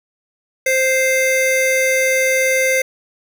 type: tone pair together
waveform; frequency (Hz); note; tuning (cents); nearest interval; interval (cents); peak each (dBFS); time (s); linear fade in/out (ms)
square; 523.3 / 2093; C5 / C7; 0 / 0; 2 octaves; 2400; -17; 0.66-2.82; 5
effects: none